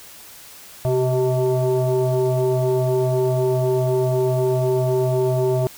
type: tone with frequency modulation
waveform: sine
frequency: 126 Hz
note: B2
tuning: 35 cents sharp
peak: -16 dBFS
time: 0.85-5.67 s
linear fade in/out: 0 ms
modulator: 256 Hz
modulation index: 2.1
effects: white hiss -42 dBFS RMS until 5.77 s